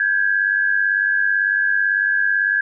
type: tone pair together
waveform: sine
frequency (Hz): 1584 / 1682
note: G6 / G#6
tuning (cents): +18 / +22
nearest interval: minor second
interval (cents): 104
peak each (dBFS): -18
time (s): 0-2.61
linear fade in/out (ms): 2
effects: none